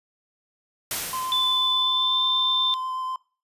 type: noise with exponential decay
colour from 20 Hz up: white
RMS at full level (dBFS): -26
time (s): 0.91-2.25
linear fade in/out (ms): 1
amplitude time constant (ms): 290
type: tone with vibrato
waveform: triangle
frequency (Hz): 1032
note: C6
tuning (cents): -24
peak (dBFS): -25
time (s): 1.13-3.16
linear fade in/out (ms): 2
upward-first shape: sine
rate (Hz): 8.2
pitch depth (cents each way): 10
type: tone with pitch glide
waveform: sine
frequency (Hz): 3504 to 3567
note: A7 to A7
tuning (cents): -8 to +23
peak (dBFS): -20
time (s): 1.32-2.74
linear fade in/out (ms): 0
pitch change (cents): +31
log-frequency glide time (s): 1.76-2.22
effects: noise-tail reverb RT60 0.4 s tail -23 dB re dry + resampled to 32000 Hz